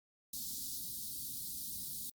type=band-stop noise; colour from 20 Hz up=white; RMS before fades=-42 dBFS; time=0.33-2.1 s; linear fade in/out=5 ms; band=290 to 3800 Hz; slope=48 dB/octave; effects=Opus 48 kbps